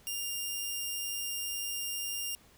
10% pulse tone, 2802 Hz, F7, 5 cents sharp, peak -25 dBFS, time 0.07-2.35 s, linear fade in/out 0 ms, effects pink hiss -61 dBFS RMS until 2.57 s

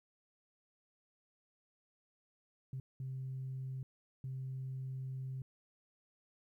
sine tone bursts at uneven times, 131.5 Hz, C3, 9 cents sharp, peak -38 dBFS, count 3, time 2.73-2.8 / 3-3.83 / 4.24-5.42 s, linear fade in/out 2 ms, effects tanh soft clip ceiling -35 dBFS + 13-bit

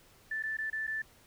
sine tone with dropouts, 1760 Hz, A6, in tune, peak -32 dBFS, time 0.31-1.02 s, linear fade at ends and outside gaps 5 ms, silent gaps 0.426-0.435 / 0.57-0.585 / 0.701-0.728 / 0.869-0.876 s, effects pink hiss -61 dBFS RMS until 1.26 s

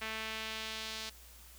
sawtooth tone with band-pass filter sweep, 220 Hz, A3, in tune, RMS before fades -41 dBFS, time 0.01-1.1 s, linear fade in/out 10 ms, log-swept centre 2300 to 4400 Hz, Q 1.4, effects added 60 Hz sine -56 dBFS peak until 1.58 s + white hiss -57 dBFS RMS until 1.58 s

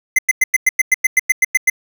square tone bursts, 2056 Hz, C7, 31 cents flat, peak -9 dBFS, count 13, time 0.16-1.699 s, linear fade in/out 5 ms, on 27 ms, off 99 ms, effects none

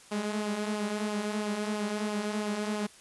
sawtooth tone with flanger, 209.8 Hz, G#3, 18 cents sharp, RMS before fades -32 dBFS, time 0.11-2.87 s, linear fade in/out 10 ms, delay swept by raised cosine 0.48 to 5.88 ms, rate 3 Hz, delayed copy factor -0.5, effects white hiss -54 dBFS RMS until 3 s + resampled to 24000 Hz

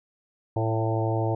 harmonic tone with a mistuned harmonic, 112 Hz, A2, 31 cents sharp, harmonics 1 / 3 / 4 / 5 / 6 / 7 / 8, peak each -25 / -30 / -33 / -33 / -33 / -34 / -35 dBFS, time 0.56-1.35 s, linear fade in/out 5 ms, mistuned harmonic 7, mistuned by -22 cents, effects none

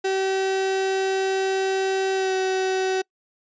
35% pulse tone with pitch glide, 383.5 to 377.8 Hz, G4 to F#4, -38 to +36 cents, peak -19 dBFS, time 0.04-3.02 s, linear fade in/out 10 ms, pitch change -26 cents, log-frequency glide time 2.14-2.34 s, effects noise-tail reverb RT60 0.1 s tail -26 dB re dry + resampled to 16000 Hz

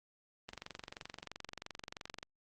click train, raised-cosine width 0.2 ms, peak -26 dBFS, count 41, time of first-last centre 0.49-2.229 s, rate 23 Hz, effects Opus 32 kbps

